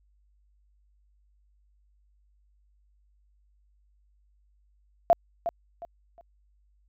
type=tone with echo; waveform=sine; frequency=682 Hz; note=F5; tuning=41 cents flat; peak=-14 dBFS; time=5.1-5.13 s; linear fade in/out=0 ms; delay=360 ms; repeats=3; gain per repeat=-11 dB; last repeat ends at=6.21 s; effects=added 50 Hz sine -62 dBFS peak until 6.88 s